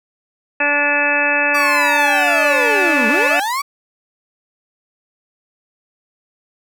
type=harmonic tone; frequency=290 Hz; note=D4; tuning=22 cents flat; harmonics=1 / 2 / 3 / 4 / 5 / 6 / 7 / 8 / 9; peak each=-27 / -22 / -23 / -29 / -23 / -18 / -29 / -26 / -18 dBFS; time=0.6-3.4 s; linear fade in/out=5 ms
type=linear two-way sweep; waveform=35% pulse; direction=down then up; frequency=1172 to 209.5 to 1159 Hz; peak=-16 dBFS; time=1.54-3.62 s; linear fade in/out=10 ms; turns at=3.08 s
effects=none